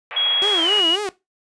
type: band-pass noise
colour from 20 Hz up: white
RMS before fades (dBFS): -32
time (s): 0.11-0.8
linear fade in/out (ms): 0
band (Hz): 490 to 2800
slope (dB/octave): 48
type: tone with pitch glide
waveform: sine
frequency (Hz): 3315 to 2903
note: G#7 to F#7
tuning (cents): -4 to -34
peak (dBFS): -16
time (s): 0.16-0.96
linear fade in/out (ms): 10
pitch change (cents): -230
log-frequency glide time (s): 0.57-0.71
type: tone with vibrato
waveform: sawtooth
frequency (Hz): 370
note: F#4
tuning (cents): 0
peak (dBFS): -19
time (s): 0.42-1.09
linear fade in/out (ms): 0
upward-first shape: sine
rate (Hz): 3.8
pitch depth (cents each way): 230
effects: noise-tail reverb RT60 0.2 s tail -18 dB re dry + resampled to 22050 Hz